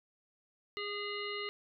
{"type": "harmonic tone with a mistuned harmonic", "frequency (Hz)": 410.3, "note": "G#4", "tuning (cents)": -21, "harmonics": [1, 3, 5, 7, 9, 10], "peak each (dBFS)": [-41, -44, -42, -43, -51, -47], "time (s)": [0.77, 1.49], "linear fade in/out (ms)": 0, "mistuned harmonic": 10, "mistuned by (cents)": 21, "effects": []}